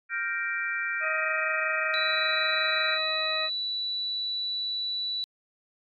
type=chord; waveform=sine; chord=G minor seventh; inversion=third; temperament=equal; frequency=1396.9 / 1568 / 1864.7 / 2349 Hz; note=F6 / G6 / Bb6 / D7; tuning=0 / 0 / 0 / 0 cents; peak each=-33 dBFS; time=0.09-2.99 s; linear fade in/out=50 ms
type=harmonic tone; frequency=630 Hz; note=D#5; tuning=21 cents sharp; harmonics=1 / 2 / 3 / 4; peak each=-34 / -34 / -34 / -34 dBFS; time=1-3.5 s; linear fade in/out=50 ms
type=tone; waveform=sine; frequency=3951 Hz; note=B7; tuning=in tune; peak=-28 dBFS; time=1.94-5.24 s; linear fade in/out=0 ms
effects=AAC 64 kbps